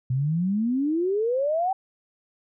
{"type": "exponential sweep", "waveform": "sine", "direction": "up", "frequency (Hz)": [123.5, 784], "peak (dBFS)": -21, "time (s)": [0.1, 1.73], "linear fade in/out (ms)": 5, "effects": []}